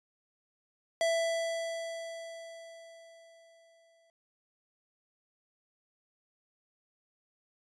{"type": "tone with exponential decay", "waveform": "square", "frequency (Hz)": 663, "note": "E5", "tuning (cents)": 10, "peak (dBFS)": -26, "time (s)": [1.01, 4.1], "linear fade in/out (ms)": 1, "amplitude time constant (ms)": 670, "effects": ["resampled to 22050 Hz"]}